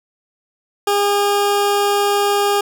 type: tone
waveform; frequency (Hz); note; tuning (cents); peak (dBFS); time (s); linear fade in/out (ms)
20% pulse; 406.3; G#4; -38; -9; 0.87-2.61; 5
effects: none